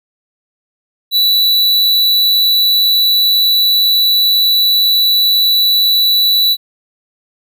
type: tone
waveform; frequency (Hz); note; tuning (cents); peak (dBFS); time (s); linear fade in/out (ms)
square; 3951; B7; 0; -9; 1.11-6.57; 50
effects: none